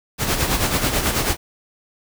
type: noise with tremolo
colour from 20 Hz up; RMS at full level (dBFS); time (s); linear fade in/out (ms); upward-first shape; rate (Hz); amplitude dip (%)
pink; -18; 0.18-1.37; 50; sine; 9.2; 55
effects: none